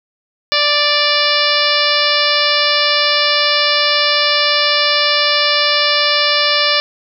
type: harmonic tone with a mistuned harmonic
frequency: 587.3 Hz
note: D5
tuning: in tune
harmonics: 1 / 2 / 3 / 4 / 5 / 6 / 7 / 8 / 9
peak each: -20 / -20 / -20 / -20 / -20 / -20 / -20 / -20 / -20 dBFS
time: 0.52-6.8 s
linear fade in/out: 0 ms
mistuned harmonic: 5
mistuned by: -21 cents
effects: none